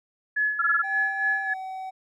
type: tone with tremolo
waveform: sine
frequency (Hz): 1703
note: G#6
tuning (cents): +43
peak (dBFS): -20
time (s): 0.36-1.54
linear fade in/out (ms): 10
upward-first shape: sine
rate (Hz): 3.5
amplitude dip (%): 65
type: tone bursts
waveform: sine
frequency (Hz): 1368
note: F6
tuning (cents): -36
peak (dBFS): -20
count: 5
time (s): 0.59-0.819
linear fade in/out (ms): 5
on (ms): 29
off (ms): 21
type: tone with pitch glide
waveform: triangle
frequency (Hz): 783 to 757.2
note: G5 to F#5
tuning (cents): -2 to +40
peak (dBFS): -30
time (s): 0.83-1.91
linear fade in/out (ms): 20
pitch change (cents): -58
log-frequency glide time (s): 1.43-1.52
effects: none